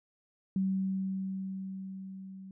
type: tone with level ramp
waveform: sine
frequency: 191.1 Hz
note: G3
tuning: 44 cents flat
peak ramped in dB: -26 to -44 dBFS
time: 0.56-2.51 s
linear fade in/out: 2 ms
effects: none